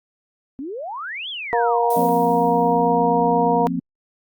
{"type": "exponential two-way sweep", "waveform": "sine", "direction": "up then down", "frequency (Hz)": [252.9, 3495, 460.2], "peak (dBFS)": -27, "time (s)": [0.59, 2.09], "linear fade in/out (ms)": 0, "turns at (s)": 1.29}
{"type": "harmonic tone", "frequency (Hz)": 236, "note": "A#3", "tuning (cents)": 22, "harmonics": [2, 3, 4], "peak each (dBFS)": [-20, -20, -20], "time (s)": [1.53, 3.67], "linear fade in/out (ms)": 0}
{"type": "noise with exponential decay", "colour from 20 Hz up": "violet", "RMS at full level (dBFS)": -29, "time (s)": [1.9, 3.01], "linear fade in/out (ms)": 5, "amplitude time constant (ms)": 240}
{"type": "chord", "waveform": "sine", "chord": "F suspended fourth", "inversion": "none", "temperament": "equal", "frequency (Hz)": [174.61, 233.1, 261.6], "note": ["F3", "Bb3", "C4"], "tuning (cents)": [0, 0, 0], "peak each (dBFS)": [-25, -27, -24], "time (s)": [1.96, 3.8], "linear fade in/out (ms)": 10}
{"effects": ["Opus 48 kbps"]}